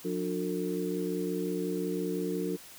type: harmonic tone with a mistuned harmonic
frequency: 90.2 Hz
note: F#2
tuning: 44 cents flat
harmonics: 2 / 3 / 4 / 5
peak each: -35 / -35 / -35 / -35 dBFS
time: 0.04-2.57 s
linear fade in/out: 20 ms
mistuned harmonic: 3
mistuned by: +150 cents
effects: white hiss -50 dBFS RMS until 2.78 s